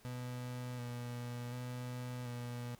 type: tone with vibrato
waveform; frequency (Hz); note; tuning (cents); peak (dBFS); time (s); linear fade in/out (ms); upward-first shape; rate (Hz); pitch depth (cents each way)
35% pulse; 122.7; B2; -11; -39; 0.05-2.75; 0; square; 0.68; 21
effects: pink hiss -64 dBFS RMS until 2.79 s